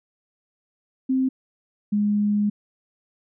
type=tone pair in turn; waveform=sine; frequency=261.6 / 207.1 Hz; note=C4 / G#3; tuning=0 / -5 cents; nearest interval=major third; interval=405 cents; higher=first; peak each=-18 dBFS; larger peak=neither; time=1.09-1.29 / 1.92-2.5 s; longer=second; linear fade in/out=10 ms; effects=none